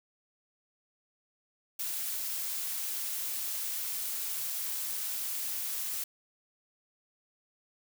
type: noise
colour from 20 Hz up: blue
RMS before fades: -35 dBFS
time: 1.79-6.04 s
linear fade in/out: 5 ms
effects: none